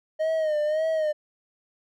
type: tone with vibrato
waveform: triangle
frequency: 620 Hz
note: D#5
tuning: 6 cents flat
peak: -20 dBFS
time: 0.19-1.13 s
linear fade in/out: 20 ms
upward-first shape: sine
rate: 1.8 Hz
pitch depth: 66 cents each way
effects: none